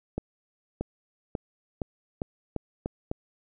accelerating click train, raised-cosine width 2 ms, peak -16 dBFS, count 8, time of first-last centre 0.18-3.114 s, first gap 630 ms, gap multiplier 0.86, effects none

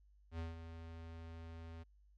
square tone with ADSR envelope, 82.41 Hz, E2, in tune, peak -40 dBFS, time 0.31-1.84 s, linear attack 80 ms, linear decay 160 ms, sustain -9 dB, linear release 19 ms, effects added 50 Hz sine -64 dBFS peak until 2.17 s + low-pass 4000 Hz 12 dB/octave

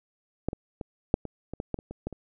clicks, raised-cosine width 2 ms, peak -13 / -20 / -21 / -6 / -22 / -22 / -18 / -15 / -26 / -25 / -18 / -26 dBFS, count 12, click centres 0.486 / 0.531 / 0.812 / 1.141 / 1.253 / 1.536 / 1.601 / 1.743 / 1.789 / 1.91 / 2.07 / 2.127 s, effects none

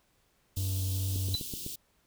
white band-stop noise, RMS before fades -40 dBFS, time 0.56-1.76 s, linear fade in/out 10 ms, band 390 to 2900 Hz, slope 48 dB/octave
triangle tone with vibrato, 94.7 Hz, F#2, 41 cents sharp, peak -27 dBFS, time 0.57-1.35 s, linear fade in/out 0 ms, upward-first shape triangle, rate 2.6 Hz, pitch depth 10 cents each way
click train, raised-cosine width 3 ms, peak -26 dBFS, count 5, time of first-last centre 1.16-1.664 s, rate 7.94 Hz
sine tone with exponential decay, 3989 Hz, B7, 17 cents sharp, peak -24 dBFS, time 1.34-1.44 s, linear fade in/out 2 ms, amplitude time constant 21 ms
effects pink hiss -70 dBFS RMS until 2.06 s

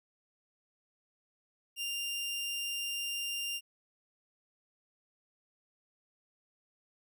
sawtooth tone, 2794 Hz, F7, in tune, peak -31 dBFS, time 1.76-3.61 s, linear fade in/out 50 ms, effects none

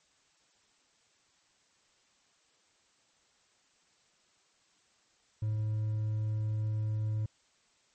triangle tone with hard clipping, 107.8 Hz, A2, 35 cents flat, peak -30 dBFS, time 5.42-7.26 s, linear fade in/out 5 ms, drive 5 dB, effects white hiss -69 dBFS RMS until 7.94 s + MP3 32 kbps

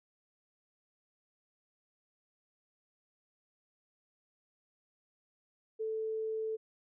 sine tone, 440 Hz, A4, in tune, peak -33 dBFS, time 5.79-6.57 s, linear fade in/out 20 ms, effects none

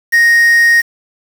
triangle tone with quantisation, 1864.7 Hz, A#6, in tune, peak -4 dBFS, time 0.12-0.82 s, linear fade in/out 20 ms, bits 4, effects none

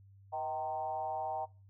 sine tone with frequency modulation, 776 Hz, G5, 18 cents flat, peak -34 dBFS, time 0.32-1.46 s, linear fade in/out 20 ms, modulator 143 Hz, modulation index 1, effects noise-tail reverb RT60 0.3 s tail -20 dB re dry + added 98 Hz sine -56 dBFS peak until 1.69 s

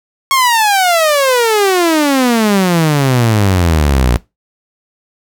sawtooth exponential sweep, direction down, 1103 to 57.5 Hz, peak -5 dBFS, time 0.31-4.17 s, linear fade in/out 0 ms, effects noise-tail reverb RT60 0.2 s tail -19 dB re dry

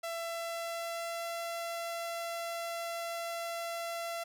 sawtooth tone with pitch glide, 670 to 676.6 Hz, E5 to E5, +28 to +45 cents, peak -32 dBFS, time 0.03-4.24 s, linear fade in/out 10 ms, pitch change +17 cents, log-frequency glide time 0.16-1.34 s, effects none

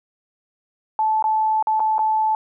sine tone with dropouts, 871 Hz, A5, 18 cents flat, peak -16 dBFS, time 0.99-2.35 s, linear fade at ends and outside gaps 1 ms, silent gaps 1.225-1.241 / 1.626-1.671 / 1.796-1.802 / 1.982-1.991 s, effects none

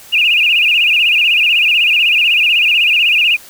sine tone with vibrato, 2637 Hz, E7, in tune, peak -8 dBFS, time 0.12-3.37 s, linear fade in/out 20 ms, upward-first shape sine, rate 16 Hz, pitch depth 160 cents each way, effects white hiss -38 dBFS RMS until 3.49 s

